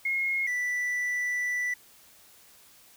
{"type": "tone pair in turn", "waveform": ["sine", "triangle"], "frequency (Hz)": [2155, 1972.4], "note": ["C#7", "B6"], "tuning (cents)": [-49, -3], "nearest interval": "major second", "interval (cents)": 154, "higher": "first", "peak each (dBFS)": [-25, -25], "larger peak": "neither", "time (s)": [[0.05, 0.47], [0.47, 1.74]], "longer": "second", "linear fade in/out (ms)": 5, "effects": ["white hiss -56 dBFS RMS until 2.96 s"]}